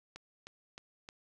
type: click train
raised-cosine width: 0.2 ms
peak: -29 dBFS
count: 4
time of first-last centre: 0.16-1.089 s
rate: 3.23 Hz
effects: none